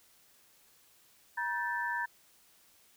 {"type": "tone cluster", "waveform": "sine", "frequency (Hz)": [954, 1550, 1758], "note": ["A#5", "G6", "A6"], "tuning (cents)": [40, -20, -2], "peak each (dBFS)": [-35, -38, -35], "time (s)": [1.37, 2.06], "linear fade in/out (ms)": 10, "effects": ["white hiss -64 dBFS RMS until 2.96 s"]}